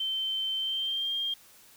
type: tone with pitch glide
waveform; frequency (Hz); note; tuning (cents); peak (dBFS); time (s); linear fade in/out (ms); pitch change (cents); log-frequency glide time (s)
sine; 3099 to 3206; G7 to G7; -21 to +38; -28; 0-1.34; 5; +59; 0.57-1.13
effects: white hiss -56 dBFS RMS until 1.76 s